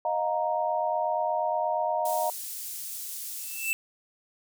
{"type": "chord", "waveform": "sine", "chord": "Eb suspended second", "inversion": "none", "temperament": "equal with one note detuned", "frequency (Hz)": [622.3, 710.7, 932.3], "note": ["Eb5", "F5", "Bb5"], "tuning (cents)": [0, 30, 0], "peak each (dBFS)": -29, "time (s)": [0.05, 2.3], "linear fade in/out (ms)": 2}
{"type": "high-pass noise", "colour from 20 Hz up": "pink", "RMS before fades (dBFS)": -37, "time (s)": [2.05, 3.72], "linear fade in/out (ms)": 5, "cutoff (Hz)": 8400, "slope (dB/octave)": 12}
{"type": "tone with exponential growth", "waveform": "square", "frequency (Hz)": 2652, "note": "E7", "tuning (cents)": 10, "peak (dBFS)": -23, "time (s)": [3.37, 3.73], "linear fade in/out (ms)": 0, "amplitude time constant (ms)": 77}
{"effects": []}